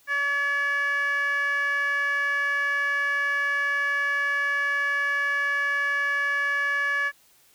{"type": "tone with band-pass filter", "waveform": "15% pulse", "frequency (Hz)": 569, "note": "C#5", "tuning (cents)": 45, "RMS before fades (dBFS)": -25, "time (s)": [0.07, 7.12], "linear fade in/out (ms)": 50, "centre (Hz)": 1700, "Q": 4, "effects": ["white hiss -59 dBFS RMS until 7.54 s"]}